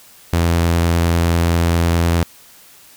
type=tone with vibrato; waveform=sawtooth; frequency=84.6 Hz; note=E2; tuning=45 cents sharp; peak=-9 dBFS; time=0.33-2.23 s; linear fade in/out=0 ms; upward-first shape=sine; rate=10 Hz; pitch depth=10 cents each way; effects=white hiss -45 dBFS RMS until 2.96 s